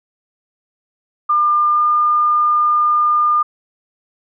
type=tone with pitch glide; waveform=sine; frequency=1201 to 1208 Hz; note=D6 to D6; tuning=+38 to +48 cents; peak=-11 dBFS; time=1.29-3.43 s; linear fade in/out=10 ms; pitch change=+10 cents; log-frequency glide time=1.73-1.79 s; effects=none